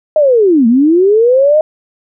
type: linear two-way sweep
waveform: sine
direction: down then up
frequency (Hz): 630 to 220.4 to 630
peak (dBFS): -5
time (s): 0.16-1.61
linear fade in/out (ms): 2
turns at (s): 0.67
effects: none